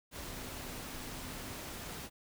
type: tone in noise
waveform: sine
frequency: 255.5 Hz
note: C4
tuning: 41 cents flat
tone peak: -52 dBFS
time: 0.25-1.59 s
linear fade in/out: 50 ms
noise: pink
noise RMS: -44 dBFS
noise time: 0.11-2.1 s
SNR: -11 dB
effects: none